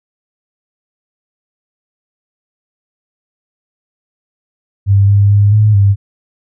sine tone with pitch steps, 99.3 / 100.9 / 102 / 106.6 / 99.8 Hz, G2 / G#2 / G#2 / G#2 / G2, +23 / -49 / -31 / +46 / +32 cents, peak -5 dBFS, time 4.86-5.96 s, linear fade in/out 50 ms, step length 220 ms, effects none

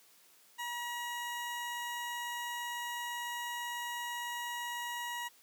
20% pulse tone, 958 Hz, A#5, 47 cents sharp, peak -32 dBFS, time 0.58-5.29 s, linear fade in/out 20 ms, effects white hiss -63 dBFS RMS until 5.42 s + high-pass 200 Hz 12 dB/octave

